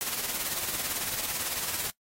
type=noise with tremolo; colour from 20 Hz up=white; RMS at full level=-30 dBFS; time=0.01-1.9 s; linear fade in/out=0 ms; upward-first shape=sine; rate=18 Hz; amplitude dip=50%; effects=noise-tail reverb RT60 0.1 s tail -20 dB re dry + AAC 48 kbps